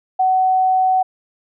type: tone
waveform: sine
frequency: 750 Hz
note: F#5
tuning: 23 cents sharp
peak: -12 dBFS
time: 0.19-1.03 s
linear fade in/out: 10 ms
effects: none